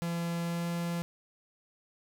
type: tone with pitch glide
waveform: 45% pulse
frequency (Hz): 169.9 to 171.08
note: F3 to F3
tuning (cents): -47 to -35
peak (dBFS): -31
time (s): 0.02-1.02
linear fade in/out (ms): 0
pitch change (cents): +12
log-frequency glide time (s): 0.44-0.69
effects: none